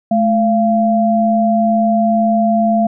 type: tone pair together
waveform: sine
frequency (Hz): 216.1 / 686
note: A3 / F5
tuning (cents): -31 / -31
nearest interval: octave + minor sixth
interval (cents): 2000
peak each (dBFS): -13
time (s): 0.11-2.87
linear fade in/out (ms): 5
effects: none